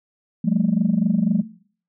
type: tone cluster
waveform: sine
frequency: 175.2 / 199.3 / 223.3 Hz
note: F3 / G3 / A3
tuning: +6 / +29 / +26 cents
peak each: -20 dBFS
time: 0.44-1.42 s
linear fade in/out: 10 ms
effects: noise-tail reverb RT60 0.5 s tail -18 dB re dry + tanh soft clip ceiling -9 dBFS